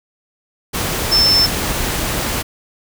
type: tone in noise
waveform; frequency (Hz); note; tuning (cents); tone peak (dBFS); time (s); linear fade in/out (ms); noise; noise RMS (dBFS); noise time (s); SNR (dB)
sine; 5300; E8; +9; -10; 1.11-1.47; 20; pink; -20; 0.73-2.43; +7
effects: none